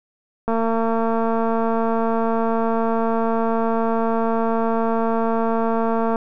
click train, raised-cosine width 1 ms, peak -9 dBFS, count 1290, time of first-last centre 0.48-6.158 s, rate 227 Hz, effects none

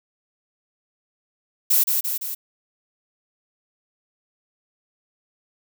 violet noise with echo, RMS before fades -17 dBFS, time 1.7-1.84 s, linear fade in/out 10 ms, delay 170 ms, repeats 3, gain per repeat -4 dB, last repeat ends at 2.35 s, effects none

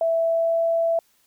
sine tone with pitch glide, 660 to 665 Hz, E5 to E5, +2 to +15 cents, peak -18 dBFS, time 0.01-0.99 s, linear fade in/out 2 ms, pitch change +13 cents, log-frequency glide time 0.17-0.63 s, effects white hiss -63 dBFS RMS until 1.26 s

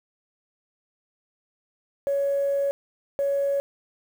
sine tone bursts at uneven times, 559 Hz, C#5, 14 cents sharp, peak -20 dBFS, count 2, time 2.07-2.71 / 3.19-3.6 s, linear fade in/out 0 ms, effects tanh soft clip ceiling -17 dBFS + 8-bit

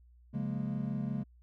triangle chord, Bb minor seventh, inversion first, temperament equal with one note detuned, 138.59 / 178.39 / 207.7 / 233.1 Hz, Db3 / F3 / Ab3 / Bb3, 0 / +37 / 0 / 0 cents, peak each -35 / -39 / -34 / -38 dBFS, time 0.33-1.24 s, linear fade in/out 20 ms, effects added 60 Hz sine -57 dBFS peak until 1.42 s

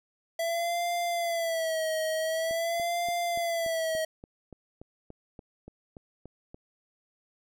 square tone with vibrato, 663 Hz, E5, 10 cents sharp, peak -28 dBFS, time 0.39-4.05 s, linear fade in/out 5 ms, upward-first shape sine, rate 0.46 Hz, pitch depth 82 cents each way
click train, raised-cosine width 2 ms, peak -31 dBFS, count 15, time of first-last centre 2.51-6.545 s, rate 3.47 Hz
effects none

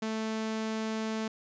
sawtooth tone, 220 Hz, A3, in tune, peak -27 dBFS, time 0.02-1.28 s, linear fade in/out 5 ms, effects resampled to 16000 Hz

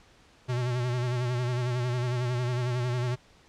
square tone with vibrato, 123.47 Hz, B2, in tune, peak -27 dBFS, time 0.48-3.16 s, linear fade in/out 20 ms, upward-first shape sine, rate 11 Hz, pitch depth 52 cents each way, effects pink hiss -58 dBFS RMS until 3.48 s + low-pass 6000 Hz 12 dB/octave

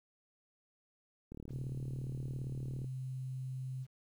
click train, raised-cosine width 3 ms, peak -34 dBFS, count 58, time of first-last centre 1.32-2.844 s, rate 37.4 Hz
sine tone with pitch glide, 130.81 to 130.06 Hz, C3 to C3, 0 to -10 cents, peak -38 dBFS, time 1.49-3.87 s, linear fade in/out 50 ms, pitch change -10 cents, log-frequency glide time 2.37-2.99 s
effects 11-bit

